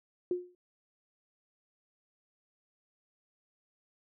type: tone with exponential decay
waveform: sine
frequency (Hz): 357.9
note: F4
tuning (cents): +42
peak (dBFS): -25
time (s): 0.31-0.55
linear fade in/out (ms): 2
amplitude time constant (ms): 51
effects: none